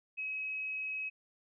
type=tone; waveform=sine; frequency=2553 Hz; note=D#7; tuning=44 cents sharp; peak=-35 dBFS; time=0.17-1.1 s; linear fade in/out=20 ms; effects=none